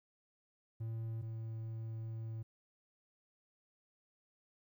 triangle tone pair in turn, 112.9 / 112.18 Hz, A2 / A2, +45 / +34 cents, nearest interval unison, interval 11 cents, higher first, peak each -36 / -38 dBFS, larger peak first, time 0.8-1.22 / 1.22-2.43 s, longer second, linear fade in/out 10 ms, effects 13-bit

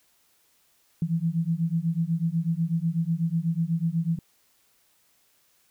sine beating tone pair, 161.8 / 169.9 Hz, E3 / F3, -32 / -47 cents, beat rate 8.1 Hz, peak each -26 / -26 dBFS, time 1.02-4.19 s, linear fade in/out 2 ms, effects white hiss -65 dBFS RMS until 5.7 s

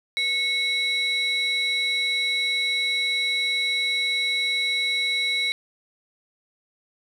sine tone pair together, 2194 / 3909 Hz, C#7 / B7, -18 / -19 cents, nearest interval minor seventh, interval 999 cents, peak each -22 dBFS, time 0.17-5.52 s, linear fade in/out 0 ms, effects tanh soft clip ceiling -18 dBFS + 9-bit

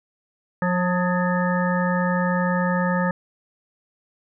harmonic tone with a mistuned harmonic, 179 Hz, F3, 43 cents sharp, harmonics 1 / 3 / 5 / 7 / 9 / 10, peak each -21 / -26 / -28 / -29 / -31 / -31 dBFS, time 0.62-3.11 s, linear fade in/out 2 ms, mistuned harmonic 9, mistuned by +69 cents, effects none

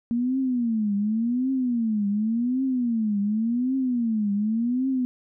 sine tone with vibrato, 231.4 Hz, A#3, 13 cents flat, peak -21 dBFS, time 0.11-5.05 s, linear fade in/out 0 ms, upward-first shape triangle, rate 0.89 Hz, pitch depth 260 cents each way, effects none

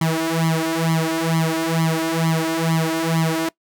sawtooth tone with flanger, 162.7 Hz, E3, 22 cents flat, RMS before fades -20 dBFS, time 0.01-3.49 s, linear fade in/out 5 ms, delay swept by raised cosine 0.95 to 3.35 ms, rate 2.2 Hz, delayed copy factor +1, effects noise-tail reverb RT60 0.1 s tail -22 dB re dry

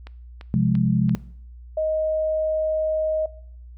click train, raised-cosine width 0.3 ms, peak -24 dBFS, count 4, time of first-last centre 0.07-1.094 s, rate 2.93 Hz
sine chord, F minor, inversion second, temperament equal, 130.81 / 174.61 / 207.7 Hz, C3 / F3 / Ab3, 0 / 0 / 0 cents, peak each -21 dBFS, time 0.54-1.15 s, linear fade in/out 0 ms
sine tone, 626 Hz, D#5, 10 cents sharp, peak -20 dBFS, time 1.77-3.26 s, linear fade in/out 5 ms
effects noise-tail reverb RT60 0.6 s tail -20 dB re dry + added 60 Hz sine -39 dBFS peak until 3.77 s

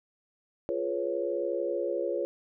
sine chord, C# dominant seventh, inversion first, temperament equal with one note detuned, 349.2 / 420.4 / 493.9 / 554.4 Hz, E#4 / G#4 / B4 / C#5, 0 / +21 / 0 / 0 cents, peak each -33 / -35 / -34 / -32 dBFS, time 0.69-2.25 s, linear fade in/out 0 ms, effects none

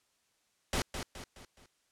pink noise with echo, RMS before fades -31 dBFS, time 0.73-0.82 s, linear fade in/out 2 ms, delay 210 ms, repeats 4, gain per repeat -7 dB, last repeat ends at 1.66 s, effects white hiss -74 dBFS RMS until 1.91 s + low-pass 9000 Hz 12 dB/octave

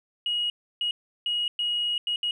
sine tone bursts at uneven times, 2894 Hz, F#7, 39 cents flat, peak -23 dBFS, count 6, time 0.26-0.5 / 0.81-0.91 / 1.26-1.48 / 1.59-1.98 / 2.07-2.16 / 2.23-2.31 s, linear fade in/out 2 ms, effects tanh soft clip ceiling -19 dBFS

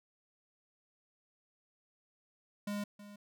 square tone with echo, 205.1 Hz, G#3, 21 cents flat, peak -36 dBFS, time 2.67-2.84 s, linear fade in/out 5 ms, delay 320 ms, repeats 1, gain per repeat -14 dB, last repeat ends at 3.16 s, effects none

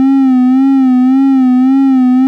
triangle tone with vibrato, 261.6 Hz, C4, in tune, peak -3 dBFS, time 0-2.27 s, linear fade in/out 0 ms, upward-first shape sine, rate 1.8 Hz, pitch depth 69 cents each way, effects none

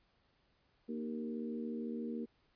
harmonic tone with a mistuned harmonic, 77.78 Hz, D#2, in tune, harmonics 3 / 4 / 5 / 6, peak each -39 / -46 / -47 / -47 dBFS, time 0.88-2.26 s, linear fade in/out 20 ms, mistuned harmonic 4, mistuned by -22 cents, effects pink hiss -74 dBFS RMS until 2.55 s + resampled to 11025 Hz

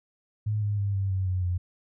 sine tone with pitch steps, 106.3 / 103.27 / 100.33 / 97.48 / 94.7 / 92.01 / 89.39 Hz, G#2 / G#2 / G2 / G2 / F#2 / F#2 / F2, +41 / -9 / +41 / -9 / +41 / -9 / +41 cents, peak -24 dBFS, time 0.46-1.58 s, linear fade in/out 10 ms, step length 160 ms, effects none

